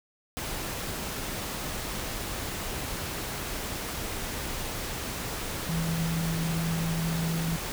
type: tone in noise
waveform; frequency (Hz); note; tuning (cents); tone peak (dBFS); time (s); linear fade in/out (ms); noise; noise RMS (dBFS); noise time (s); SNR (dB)
sine; 164.5; E3; -3; -27; 5.69-7.56; 0; pink; -34; 0.37-7.72; +4
effects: none